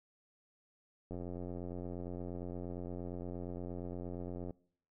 click train, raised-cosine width 2 ms, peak -30 dBFS, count 302, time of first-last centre 1.11-4.507 s, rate 88.6 Hz, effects noise-tail reverb RT60 0.6 s tail -23 dB re dry

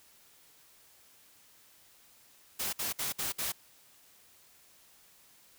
white noise bursts, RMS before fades -34 dBFS, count 5, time 2.59-3.522 s, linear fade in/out 10 ms, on 140 ms, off 58 ms, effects white hiss -61 dBFS RMS until 5.58 s

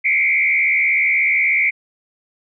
sine tone with frequency modulation, 2217 Hz, C#7, in tune, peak -13 dBFS, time 0.04-1.71 s, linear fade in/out 20 ms, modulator 76.5 Hz, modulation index 2, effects none

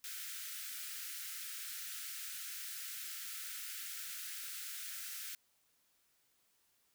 white high-pass noise, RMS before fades -45 dBFS, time 0.04-5.35 s, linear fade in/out 2 ms, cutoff 1300 Hz, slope 96 dB/octave, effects white hiss -75 dBFS RMS until 6.94 s

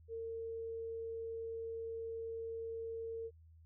sine tone, 454.7 Hz, A#4, 43 cents flat, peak -40 dBFS, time 0.08-3.31 s, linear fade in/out 50 ms, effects added 81 Hz sine -58 dBFS peak until 3.65 s

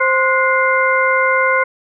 harmonic tone with a mistuned harmonic, 523.3 Hz, C5, in tune, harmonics 1 / 2 / 3 / 4, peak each -17 / -17 / -17 / -17 dBFS, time 0-1.64 s, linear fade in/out 10 ms, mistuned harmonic 3, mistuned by -130 cents, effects none

